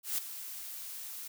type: noise with ADSR envelope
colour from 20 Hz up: blue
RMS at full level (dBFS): -31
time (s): 0.03-1.28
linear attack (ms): 150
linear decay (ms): 9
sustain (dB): -12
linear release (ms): 8
effects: none